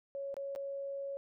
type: tone with dropouts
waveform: sine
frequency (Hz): 554.4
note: C#5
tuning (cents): 0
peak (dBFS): -37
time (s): 0.15-1.17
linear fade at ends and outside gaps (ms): 0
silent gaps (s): 0.342-0.367 / 0.551-0.56
effects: none